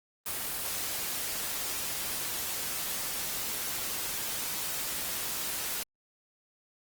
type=noise; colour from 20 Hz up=white; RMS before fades=-34 dBFS; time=0.26-5.83 s; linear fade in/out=2 ms; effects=Opus 24 kbps